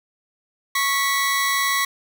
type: tone pair together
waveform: sawtooth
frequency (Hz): 1106 / 1957.1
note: C#6 / B6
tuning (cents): -4 / -16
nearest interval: minor seventh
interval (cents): 988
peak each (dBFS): -18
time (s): 0.75-1.85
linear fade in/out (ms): 5
effects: none